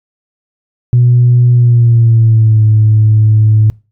sine tone with pitch glide, 122.1 to 108.15 Hz, B2 to A2, -19 to -29 cents, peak -3 dBFS, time 0.93-3.7 s, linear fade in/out 0 ms, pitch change -210 cents, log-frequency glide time 1.52-2.64 s, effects noise-tail reverb RT60 0.3 s tail -24 dB re dry + tanh soft clip ceiling 0 dBFS

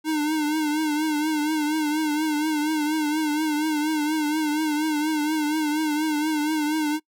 square tone with vibrato, 305.3 Hz, D#4, 33 cents flat, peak -22 dBFS, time 0.04-7 s, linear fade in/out 50 ms, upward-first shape triangle, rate 4.2 Hz, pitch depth 72 cents each way, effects noise-tail reverb RT60 0.1 s tail -25 dB re dry

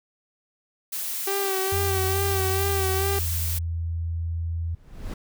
blue noise, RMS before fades -30 dBFS, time 0.92-3.59 s, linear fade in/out 10 ms
sawtooth tone with vibrato, 388.5 Hz, G4, 16 cents flat, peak -21 dBFS, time 1.27-3.19 s, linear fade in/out 5 ms, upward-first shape sine, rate 2.3 Hz, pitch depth 38 cents each way
sine tone with pitch glide, 88.1 to 83.35 Hz, F2 to E2, +16 to +20 cents, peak -25 dBFS, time 1.72-4.75 s, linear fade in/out 5 ms, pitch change -96 cents, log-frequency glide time 2.52-2.77 s
brown noise with exponential growth, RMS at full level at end -27 dBFS, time 4.63-5.14 s, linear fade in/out 5 ms, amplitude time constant 110 ms
effects none

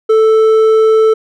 sine tone with hard clipping, 440 Hz, A4, in tune, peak -7 dBFS, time 0.09-1.14 s, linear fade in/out 10 ms, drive 5 dB, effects none

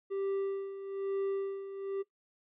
triangle tone with tremolo, 392 Hz, G4, in tune, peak -28 dBFS, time 0.1-2.03 s, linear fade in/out 20 ms, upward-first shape sine, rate 1.1 Hz, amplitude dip 70%, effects noise-tail reverb RT60 0.1 s tail -17 dB re dry + resampled to 8000 Hz

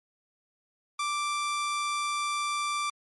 sawtooth tone, 1174.7 Hz, D6, in tune, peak -24 dBFS, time 0.99-2.9 s, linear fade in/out 5 ms, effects MP3 48 kbps

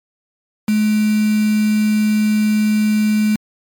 sine tone with quantisation, 213 Hz, G#3, 44 cents sharp, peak -12 dBFS, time 0.68-3.36 s, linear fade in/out 5 ms, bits 4, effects MP3 96 kbps

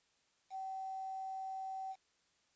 sine tone with quantisation, 765 Hz, G5, 42 cents flat, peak -40 dBFS, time 0.5-1.96 s, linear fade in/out 50 ms, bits 10, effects white hiss -75 dBFS RMS until 2.55 s + resampled to 16000 Hz

